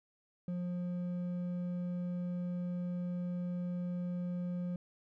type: tone with hard clipping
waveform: sine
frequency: 177.5 Hz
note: F3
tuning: 28 cents sharp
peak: -36 dBFS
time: 0.48-4.76 s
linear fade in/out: 2 ms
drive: 5 dB
effects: none